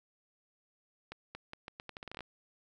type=accelerating click train; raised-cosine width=0.3 ms; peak=-27 dBFS; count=14; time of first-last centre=1.12-2.207 s; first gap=230 ms; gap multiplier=0.8; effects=none